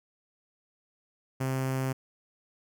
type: tone with notch filter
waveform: sawtooth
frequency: 131.9 Hz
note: C3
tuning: 14 cents sharp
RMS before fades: -30 dBFS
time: 1.4-1.93 s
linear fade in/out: 10 ms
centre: 3800 Hz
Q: 1.5
effects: none